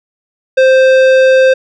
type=tone with tanh clipping; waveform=triangle; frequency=523.3 Hz; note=C5; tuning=in tune; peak=-6 dBFS; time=0.57-1.54 s; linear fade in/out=10 ms; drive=18 dB; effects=none